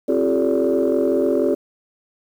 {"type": "tone cluster", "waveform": "sine", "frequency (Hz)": [266, 342.1, 388.4, 432.4, 576], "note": ["C4", "F4", "G4", "A4", "D5"], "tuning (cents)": [29, -36, -16, -30, -34], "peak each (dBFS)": -21, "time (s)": [0.08, 1.55], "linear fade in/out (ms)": 10, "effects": ["tanh soft clip ceiling -9 dBFS", "8-bit"]}